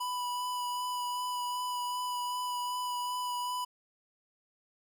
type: tone with vibrato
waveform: square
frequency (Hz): 987.8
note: B5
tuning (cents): 0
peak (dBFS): -33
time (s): 0-3.65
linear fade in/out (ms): 10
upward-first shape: sine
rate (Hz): 2.6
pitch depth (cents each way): 13
effects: 11-bit